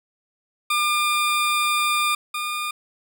20% pulse tone pair in turn, 1202 / 1211.1 Hz, D6 / D#6, +40 / -47 cents, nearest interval unison, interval 13 cents, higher second, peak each -14 / -20 dBFS, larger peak first, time 0.7-2.15 / 2.34-2.71 s, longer first, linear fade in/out 5 ms, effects none

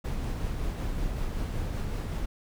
brown noise with tremolo, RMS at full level -30 dBFS, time 0.04-2.26 s, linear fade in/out 10 ms, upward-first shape sine, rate 5.3 Hz, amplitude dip 25%, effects none

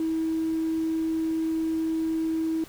triangle tone with tanh clipping, 322.1 Hz, E4, 40 cents flat, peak -23 dBFS, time 0-2.64 s, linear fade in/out 2 ms, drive 1 dB, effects pink hiss -48 dBFS RMS until 2.68 s

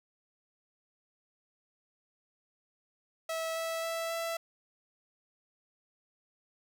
sawtooth tone with pitch steps, 650 / 654.9 / 659.8 / 664.8 Hz, E5 / E5 / E5 / E5, -24 / -11 / +1 / +15 cents, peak -29 dBFS, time 3.29-4.37 s, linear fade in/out 5 ms, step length 270 ms, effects none

